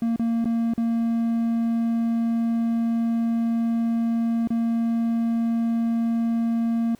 triangle tone with dropouts, 230.4 Hz, A#3, 20 cents flat, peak -18 dBFS, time 0.02-6.95 s, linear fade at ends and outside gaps 2 ms, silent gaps 0.161-0.195 / 0.445-0.455 / 0.737-0.778 / 4.474-4.504 s, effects pink hiss -57 dBFS RMS until 6.99 s

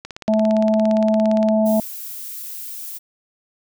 click train, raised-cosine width 0.2 ms, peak -15 dBFS, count 26, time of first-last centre 0.05-1.487 s, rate 17.4 Hz
harmonic tone, 217.3 Hz, A3, 21 cents flat, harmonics 1 / 3 / 4, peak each -16 / -17 / -30 dBFS, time 0.28-1.8 s, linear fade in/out 2 ms
violet noise, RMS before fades -32 dBFS, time 1.65-2.99 s, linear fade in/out 20 ms
effects none

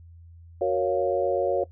sine chord, Gb major seventh, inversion none, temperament equal, 370 / 466.2 / 554.4 / 698.5 Hz, Gb4 / Bb4 / Db5 / F5, 0 / 0 / 0 / 0 cents, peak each -27 / -27 / -24 / -30 dBFS, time 0.61-1.64 s, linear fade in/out 5 ms, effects noise-tail reverb RT60 0.1 s tail -18 dB re dry + added 84 Hz sine -45 dBFS peak until 1.71 s

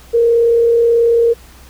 sine tone with frequency modulation, 466.2 Hz, A#4, in tune, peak -8 dBFS, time 0.13-1.34 s, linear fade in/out 20 ms, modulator 38.4 Hz, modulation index 0.24, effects added 62 Hz sine -40 dBFS peak until 1.69 s + pink hiss -43 dBFS RMS until 1.69 s

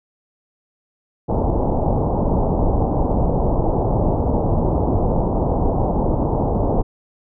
pink low-pass noise, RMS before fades -18 dBFS, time 1.28-6.83 s, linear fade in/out 20 ms, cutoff 910 Hz, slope 48 dB/octave, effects none

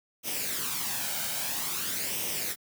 white noise with flanger, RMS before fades -32 dBFS, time 0.23-2.56 s, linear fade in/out 50 ms, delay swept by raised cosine 0.34 to 1.34 ms, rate 0.5 Hz, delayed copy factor +0.55, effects high-pass 100 Hz 12 dB/octave

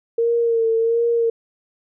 sine tone with vibrato, 460 Hz, A#4, 23 cents flat, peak -15 dBFS, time 0.18-1.3 s, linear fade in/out 5 ms, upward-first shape sine, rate 1.4 Hz, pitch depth 35 cents each way, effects none

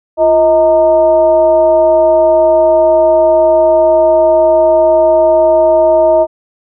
sine tone with frequency modulation, 633 Hz, D#5, 30 cents sharp, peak -5 dBFS, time 0.17-6.27 s, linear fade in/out 50 ms, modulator 286 Hz, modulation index 0.58, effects none

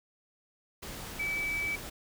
sine tone in noise, 2300 Hz, D7, 37 cents flat, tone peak -30 dBFS, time 1.19-1.76 s, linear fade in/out 10 ms, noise pink, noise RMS -42 dBFS, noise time 0.82-1.9 s, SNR +9 dB, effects none

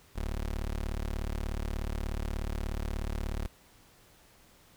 25% pulse tone, 36.65 Hz, D1, 3 cents flat, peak -28 dBFS, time 0.15-3.48 s, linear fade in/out 20 ms, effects pink hiss -60 dBFS RMS until 4.76 s

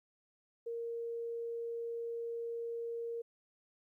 sine tone, 465.4 Hz, A#4, 3 cents flat, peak -37 dBFS, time 0.66-3.22 s, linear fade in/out 10 ms, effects 13-bit

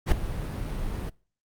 brown noise with ADSR envelope, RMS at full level -17 dBFS, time 0.06-1.1 s, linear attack 60 ms, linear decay 3 ms, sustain -14 dB, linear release 10 ms, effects noise-tail reverb RT60 0.4 s tail -24 dB re dry + Opus 48 kbps

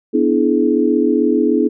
sine chord, E dominant seventh, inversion second, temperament equal with one note detuned, 246.9 / 293.7 / 329.6 / 424.8 Hz, B3 / D4 / E4 / G#4, 0 / 0 / 0 / +39 cents, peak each -17 dBFS, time 0.13-1.69 s, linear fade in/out 20 ms, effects none

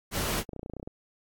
pink noise, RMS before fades -30 dBFS, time 0.11-0.44 s, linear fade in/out 50 ms
clicks, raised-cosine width 2 ms, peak -25 dBFS, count 12, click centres 0.492 / 0.533 / 0.563 / 0.594 / 0.631 / 0.661 / 0.698 / 0.736 / 0.767 / 0.798 / 0.829 / 0.875 s
effects AAC 64 kbps

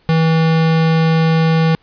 square tone, 161.9 Hz, E3, 31 cents flat, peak -11 dBFS, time 0.09-1.75 s, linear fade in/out 0 ms, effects pink hiss -55 dBFS RMS until 1.82 s + resampled to 11025 Hz

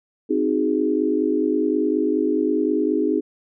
sine chord, Ab dominant seventh, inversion first, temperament equal, 261.6 / 311.1 / 370 / 415.3 Hz, C4 / Eb4 / Gb4 / Ab4, 0 / 0 / 0 / 0 cents, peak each -24 / -21 / -26 / -23 dBFS, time 0.29-3.21 s, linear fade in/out 20 ms, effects none

